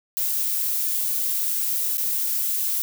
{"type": "noise with dropouts", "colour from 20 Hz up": "violet", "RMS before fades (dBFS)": -24, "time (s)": [0.17, 2.82], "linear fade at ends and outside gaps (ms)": 0, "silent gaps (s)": [[1.971, 1.98], [2.267, 2.271]], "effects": []}